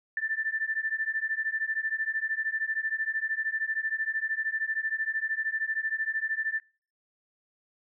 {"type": "beating tone pair", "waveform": "sine", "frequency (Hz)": [1765, 1778], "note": ["A6", "A6"], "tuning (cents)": [5, 18], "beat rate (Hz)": 13, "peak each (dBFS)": -31, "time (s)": [0.17, 6.6], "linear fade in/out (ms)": 2, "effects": ["noise-tail reverb RT60 0.4 s tail -25 dB re dry"]}